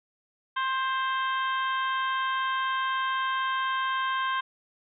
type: harmonic tone with a mistuned harmonic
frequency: 527 Hz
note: C5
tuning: 12 cents sharp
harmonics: 2 / 3 / 4 / 5 / 6 / 7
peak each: -27 / -31 / -41 / -43 / -37 / -45 dBFS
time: 0.56-4.41 s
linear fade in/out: 10 ms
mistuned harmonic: 4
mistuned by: -15 cents
effects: none